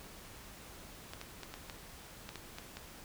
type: clicks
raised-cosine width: 0.2 ms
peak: -26 dBFS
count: 9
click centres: 1.135 / 1.214 / 1.433 / 1.54 / 1.698 / 2.291 / 2.357 / 2.585 / 2.77 s
effects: pink hiss -52 dBFS RMS until 3.04 s